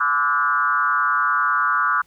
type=tone with frequency modulation; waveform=sine; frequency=1300 Hz; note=E6; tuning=24 cents flat; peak=-16 dBFS; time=0-2.02 s; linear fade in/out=10 ms; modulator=142 Hz; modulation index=1.6; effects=pink hiss -59 dBFS RMS until 2.06 s